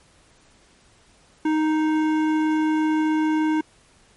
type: tone with hard clipping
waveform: triangle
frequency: 311.1 Hz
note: D#4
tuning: in tune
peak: -20 dBFS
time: 1.45-3.61 s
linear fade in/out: 5 ms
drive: 17 dB
effects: pink hiss -56 dBFS RMS until 4.16 s + MP3 48 kbps